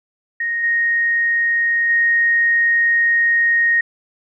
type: tone with level steps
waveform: sine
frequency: 1864.7 Hz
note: A#6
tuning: in tune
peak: -18 / -14 / -12 dBFS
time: 0.4-3.81 s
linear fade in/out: 5 ms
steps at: 0.63 / 1.89 s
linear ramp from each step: 10 ms
effects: none